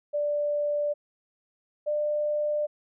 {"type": "tone pair in turn", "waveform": "sine", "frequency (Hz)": [587.3, 596.5], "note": ["D5", "D5"], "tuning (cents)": [0, 27], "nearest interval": "unison", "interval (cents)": 27, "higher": "second", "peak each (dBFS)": -24, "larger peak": "neither", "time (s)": [[0.13, 0.94], [1.86, 2.67]], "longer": "neither", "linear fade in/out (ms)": 20, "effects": []}